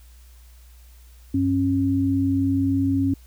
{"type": "tone pair together", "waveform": "sine", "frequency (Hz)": [96.52, 273], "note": ["G2", "C#4"], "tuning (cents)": [-26, -26], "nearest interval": "octave + tritone", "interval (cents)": 1800, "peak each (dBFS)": [-24, -19], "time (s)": [1.34, 3.14], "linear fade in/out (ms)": 5, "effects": ["added 60 Hz sine -45 dBFS peak until 3.26 s", "white hiss -57 dBFS RMS until 3.26 s"]}